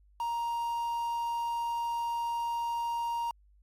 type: tone with quantisation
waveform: triangle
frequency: 937 Hz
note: A#5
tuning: 9 cents sharp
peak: -28 dBFS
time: 0.2-3.31 s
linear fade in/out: 2 ms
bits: 8
effects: added 50 Hz sine -59 dBFS peak until 3.62 s + AAC 48 kbps